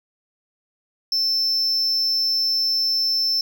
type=tone; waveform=triangle; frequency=5320 Hz; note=E8; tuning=15 cents sharp; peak=-17 dBFS; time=1.12-3.41 s; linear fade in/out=2 ms; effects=none